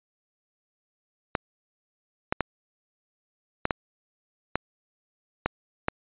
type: clicks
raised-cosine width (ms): 0.5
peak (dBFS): -8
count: 8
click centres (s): 1.352 / 2.325 / 2.407 / 3.654 / 3.708 / 4.556 / 5.46 / 5.884
effects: resampled to 8000 Hz